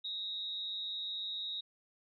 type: tone with amplitude modulation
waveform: sine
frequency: 3776 Hz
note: A#7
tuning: 22 cents sharp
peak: -34 dBFS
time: 0.04-1.61 s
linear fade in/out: 10 ms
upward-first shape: sine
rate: 202 Hz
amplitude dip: 60%
effects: none